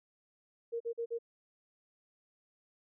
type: tone bursts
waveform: sine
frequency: 465.5 Hz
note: A#4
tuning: 2 cents flat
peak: -33 dBFS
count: 4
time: 0.72-1.188 s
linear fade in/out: 20 ms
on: 84 ms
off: 44 ms
effects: none